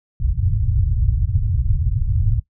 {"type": "low-pass noise", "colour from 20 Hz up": "white", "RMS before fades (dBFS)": -18, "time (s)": [0.2, 2.4], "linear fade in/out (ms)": 5, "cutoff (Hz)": 120, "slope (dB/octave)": 48, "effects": ["noise-tail reverb RT60 0.1 s tail -18 dB re dry"]}